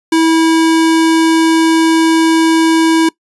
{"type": "tone", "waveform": "square", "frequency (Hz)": 325, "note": "E4", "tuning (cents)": -24, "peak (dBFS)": -8, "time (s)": [0.12, 3.09], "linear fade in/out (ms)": 5, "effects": ["noise-tail reverb RT60 0.1 s tail -22 dB re dry", "resampled to 24000 Hz"]}